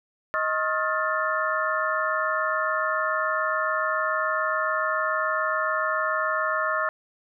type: tone cluster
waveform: sine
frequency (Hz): 627 / 1083 / 1270 / 1397 / 1764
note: D#5 / C#6 / D#6 / F6 / A6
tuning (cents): +13 / -41 / +35 / 0 / +4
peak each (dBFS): -29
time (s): 0.34-6.89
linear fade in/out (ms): 0
effects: none